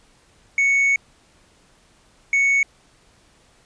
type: tone bursts at uneven times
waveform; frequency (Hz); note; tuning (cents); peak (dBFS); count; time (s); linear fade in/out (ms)
triangle; 2218; C#7; 0; -13; 2; 0.58-0.96 / 2.33-2.63; 2
effects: pink hiss -56 dBFS RMS until 3.65 s + resampled to 22050 Hz